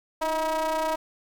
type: ring-modulated tone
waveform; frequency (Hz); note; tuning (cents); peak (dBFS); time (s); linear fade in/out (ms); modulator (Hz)
square; 161.6; E3; -34; -22; 0.21-0.96; 10; 793
effects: 10-bit